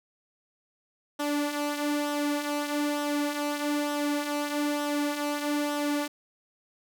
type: tone with flanger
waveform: sawtooth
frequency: 292.5 Hz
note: D4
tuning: 7 cents flat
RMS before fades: -29 dBFS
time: 1.19-6.08 s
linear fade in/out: 10 ms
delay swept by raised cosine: 0.43 to 4.03 ms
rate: 1.1 Hz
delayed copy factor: -0.5
effects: none